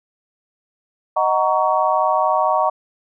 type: chord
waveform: sine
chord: D# minor seventh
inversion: none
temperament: just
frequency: 622.3 / 746.7 / 933.4 / 1120.1 Hz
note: D#5 / F#5 / A#5 / C#6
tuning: 0 / +16 / +2 / +18 cents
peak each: -20 dBFS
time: 1.16-2.7 s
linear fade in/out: 10 ms
effects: none